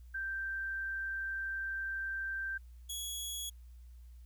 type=tone pair in turn; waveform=sine / 15% pulse; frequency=1568 / 3349 Hz; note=G6 / G#7; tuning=0 / +14 cents; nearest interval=octave + minor second; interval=1314 cents; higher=second; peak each=-35 / -31 dBFS; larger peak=second; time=0.14-2.58 / 2.89-3.5 s; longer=first; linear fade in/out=10 ms; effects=added 60 Hz sine -50 dBFS peak until 4.25 s + white hiss -74 dBFS RMS until 4.25 s